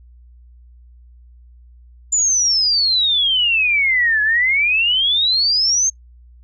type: exponential two-way sweep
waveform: sine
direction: down then up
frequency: 7160 to 1685 to 6470 Hz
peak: -13 dBFS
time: 2.12-5.9 s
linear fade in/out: 10 ms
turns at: 4.22 s
effects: noise-tail reverb RT60 0.1 s tail -25 dB re dry + added 60 Hz sine -42 dBFS peak until 6.43 s